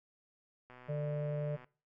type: click train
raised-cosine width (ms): 0.5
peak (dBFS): -39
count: 119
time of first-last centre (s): 0.7-1.644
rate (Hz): 125
type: harmonic tone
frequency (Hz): 148.2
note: D3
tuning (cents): +16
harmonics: 1 / 3 / 4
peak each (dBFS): -35 / -44 / -39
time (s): 0.88-1.57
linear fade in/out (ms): 20
effects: noise-tail reverb RT60 0.4 s tail -22 dB re dry